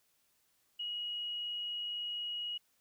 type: tone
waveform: sine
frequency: 2899 Hz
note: F#7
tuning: 36 cents flat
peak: -36 dBFS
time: 0.79-2.58 s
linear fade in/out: 10 ms
effects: white hiss -74 dBFS RMS until 2.8 s